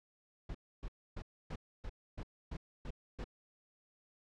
brown noise bursts, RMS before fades -42 dBFS, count 9, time 0.49-3.243 s, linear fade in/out 5 ms, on 57 ms, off 280 ms, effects low-pass 5000 Hz 12 dB/octave

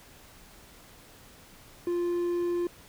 triangle tone, 348.9 Hz, F4, 2 cents flat, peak -24 dBFS, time 1.87-2.67 s, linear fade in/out 2 ms, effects pink hiss -53 dBFS RMS until 2.88 s

